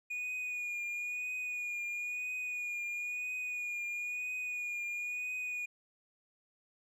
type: tone with vibrato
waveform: triangle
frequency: 2453 Hz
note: D#7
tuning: 25 cents flat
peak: -34 dBFS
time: 0.1-5.66 s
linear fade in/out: 10 ms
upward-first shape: triangle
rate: 1 Hz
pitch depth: 34 cents each way
effects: none